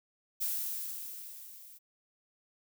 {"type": "noise with level ramp", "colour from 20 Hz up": "violet", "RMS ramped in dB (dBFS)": [-32, -54], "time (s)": [0.4, 1.79], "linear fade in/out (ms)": 20, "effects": []}